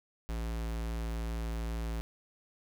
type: tone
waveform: square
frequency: 56.4 Hz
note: A1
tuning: 44 cents sharp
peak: -34 dBFS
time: 0.29-2.01 s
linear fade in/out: 0 ms
effects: none